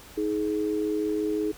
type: tone pair together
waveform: sine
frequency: 315.6 / 421.3 Hz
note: D#4 / G#4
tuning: +25 / +25 cents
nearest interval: perfect fourth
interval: 500 cents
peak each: -27 dBFS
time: 0.17-1.52 s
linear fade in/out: 10 ms
effects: added 50 Hz sine -54 dBFS peak until 1.57 s + pink hiss -48 dBFS RMS until 1.57 s